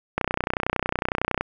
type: click train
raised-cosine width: 0.5 ms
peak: -7 dBFS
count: 39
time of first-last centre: 0.18-1.41 s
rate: 30.9 Hz
effects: none